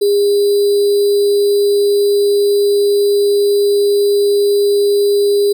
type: tone with sample-and-hold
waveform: sine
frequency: 406 Hz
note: G#4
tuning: 39 cents flat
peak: -9 dBFS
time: 0.01-5.53 s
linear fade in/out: 10 ms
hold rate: 4410 Hz
effects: none